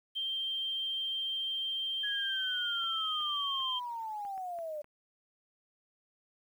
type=tone; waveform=sine; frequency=3157 Hz; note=G7; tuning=12 cents sharp; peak=-32 dBFS; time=0.15-3.8 s; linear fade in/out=20 ms
type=linear sweep; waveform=sine; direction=down; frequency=1685 to 586 Hz; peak=-36 dBFS; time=2.03-4.82 s; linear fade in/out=10 ms
type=clicks; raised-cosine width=0.5 ms; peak=-40 dBFS; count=7; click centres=2.839 / 3.207 / 3.603 / 4.251 / 4.378 / 4.588 / 4.844 s
effects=10-bit